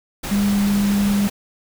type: tone in noise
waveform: sine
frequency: 202 Hz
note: G#3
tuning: 48 cents flat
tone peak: -15 dBFS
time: 0.31-1.28 s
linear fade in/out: 10 ms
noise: pink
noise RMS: -28 dBFS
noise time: 0.23-1.3 s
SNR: +10 dB
effects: none